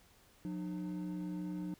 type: tone pair together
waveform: triangle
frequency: 180.16 / 303 Hz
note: F#3 / D#4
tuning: -46 / -46 cents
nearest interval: major sixth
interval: 900 cents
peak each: -37 / -39 dBFS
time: 0.45-1.74 s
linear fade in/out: 0 ms
effects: tanh soft clip ceiling -29 dBFS + pink hiss -65 dBFS RMS until 1.79 s